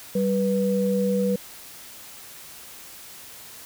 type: tone pair together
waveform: sine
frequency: 193.8 / 489.3 Hz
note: G3 / B4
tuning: -20 / -16 cents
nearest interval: octave + major third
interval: 1604 cents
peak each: -22 / -23 dBFS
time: 0.15-1.36 s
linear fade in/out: 5 ms
effects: white hiss -43 dBFS RMS until 3.65 s